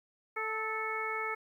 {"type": "harmonic tone with a mistuned harmonic", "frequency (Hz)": 440, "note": "A4", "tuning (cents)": 0, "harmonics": [1, 2, 3, 4, 5], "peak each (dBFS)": [-40, -41, -37, -42, -37], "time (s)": [0.36, 1.35], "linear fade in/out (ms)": 10, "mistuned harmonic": 3, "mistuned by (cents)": -20, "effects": ["11-bit"]}